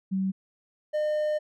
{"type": "tone pair in turn", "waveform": ["sine", "triangle"], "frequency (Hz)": [191, 606.4], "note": ["G3", "D#5"], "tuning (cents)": [-45, -45], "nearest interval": "octave + minor sixth", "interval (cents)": 2000, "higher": "second", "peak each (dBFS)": [-24, -22], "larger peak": "second", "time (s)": [[0.11, 0.32], [0.93, 1.39]], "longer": "second", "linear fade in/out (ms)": 20, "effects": []}